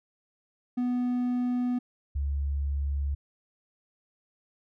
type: tone pair in turn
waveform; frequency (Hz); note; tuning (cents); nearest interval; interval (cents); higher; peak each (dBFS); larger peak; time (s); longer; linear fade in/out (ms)
triangle / sine; 246.9 / 70.43; B3 / C#2; 0 / +28; octave + minor seventh; 2172; first; -23 / -26; first; 0.77-1.79 / 2.15-3.15; first; 10
effects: none